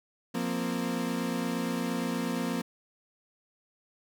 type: chord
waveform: 35% pulse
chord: F suspended fourth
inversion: none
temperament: equal with one note detuned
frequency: 175.32 / 233.1 / 261.6 Hz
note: F3 / Bb3 / C4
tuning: +7 / 0 / 0 cents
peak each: -33 / -31 / -32 dBFS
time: 0.34-2.62 s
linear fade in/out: 10 ms
effects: none